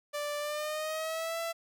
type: tone with pitch glide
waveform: sawtooth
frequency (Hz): 587.3 to 666.9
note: D5 to E5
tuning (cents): 0 to +20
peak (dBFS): -29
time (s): 0.13-1.53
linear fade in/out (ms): 20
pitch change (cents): +220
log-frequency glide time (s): 0.39-1.4
effects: none